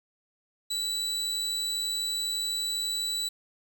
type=tone; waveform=35% pulse; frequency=3951 Hz; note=B7; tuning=in tune; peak=-26 dBFS; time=0.7-3.29 s; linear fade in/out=10 ms; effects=10-bit